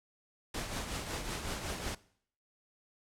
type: noise with tremolo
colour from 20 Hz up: pink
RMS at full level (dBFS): -36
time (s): 0.54-1.95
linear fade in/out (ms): 5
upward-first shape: triangle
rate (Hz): 5.4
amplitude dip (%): 55
effects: noise-tail reverb RT60 0.6 s tail -20 dB re dry + low-pass 10000 Hz 12 dB/octave